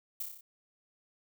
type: noise with echo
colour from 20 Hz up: violet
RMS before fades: -36 dBFS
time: 0.2-0.23 s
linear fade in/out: 5 ms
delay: 30 ms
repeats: 6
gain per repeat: -3 dB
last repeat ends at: 0.41 s
effects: none